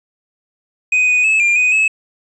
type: tone with pitch steps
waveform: triangle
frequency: 2500 / 2484 / 2596 / 2396 / 2493 / 2588 Hz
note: D#7 / D#7 / E7 / D7 / D#7 / E7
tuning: +8 / -3 / -27 / +34 / +3 / -32 cents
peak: -9 dBFS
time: 0.92-1.88 s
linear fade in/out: 5 ms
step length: 160 ms
effects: resampled to 22050 Hz + 8-bit